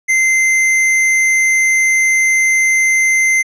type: tone with hard clipping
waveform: sine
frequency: 2076 Hz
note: C7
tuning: 14 cents flat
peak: -11 dBFS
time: 0.08-3.43 s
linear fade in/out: 20 ms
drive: 15 dB
effects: low-pass 10000 Hz 12 dB/octave